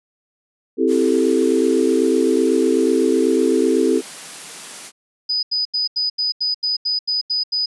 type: chord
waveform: sine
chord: A minor seventh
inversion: first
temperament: equal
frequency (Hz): 261.6 / 329.6 / 392 / 440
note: C4 / E4 / G4 / A4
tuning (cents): 0 / 0 / 0 / 0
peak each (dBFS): -19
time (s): 0.77-4.02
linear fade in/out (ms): 50
type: high-pass noise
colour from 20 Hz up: white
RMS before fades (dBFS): -34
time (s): 0.87-4.92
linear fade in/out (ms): 50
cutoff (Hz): 140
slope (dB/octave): 96
type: tone bursts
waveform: sine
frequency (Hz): 4978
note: D#8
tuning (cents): 0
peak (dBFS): -17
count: 11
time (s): 5.29-7.66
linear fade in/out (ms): 10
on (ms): 140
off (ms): 83
effects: resampled to 24000 Hz